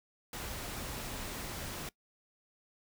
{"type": "noise", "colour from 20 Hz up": "pink", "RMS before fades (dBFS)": -41, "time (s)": [0.33, 1.89], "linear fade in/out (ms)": 2, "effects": ["noise-tail reverb RT60 0.1 s tail -21 dB re dry"]}